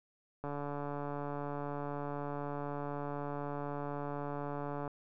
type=click train; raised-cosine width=1 ms; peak=-26 dBFS; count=640; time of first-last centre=0.44-4.878 s; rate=144 Hz; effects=none